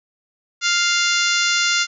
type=harmonic tone; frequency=698.5 Hz; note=F5; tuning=in tune; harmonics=2 / 3 / 4 / 5 / 6 / 7 / 8 / 9 / 10; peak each=-21 / -23 / -24 / -25 / -26 / -26 / -27 / -28 / -28 dBFS; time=0.61-1.87 s; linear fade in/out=50 ms; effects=none